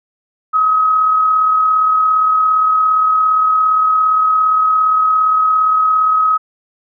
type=tone with amplitude modulation; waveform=sine; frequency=1271 Hz; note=D#6; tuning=36 cents sharp; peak=-8 dBFS; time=0.53-6.38 s; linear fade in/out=20 ms; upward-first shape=sine; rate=37.4 Hz; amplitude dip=30%; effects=none